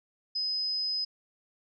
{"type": "tone", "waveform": "sine", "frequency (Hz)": 5040, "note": "D#8", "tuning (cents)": 21, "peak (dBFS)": -28, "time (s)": [0.35, 1.05], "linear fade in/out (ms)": 10, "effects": []}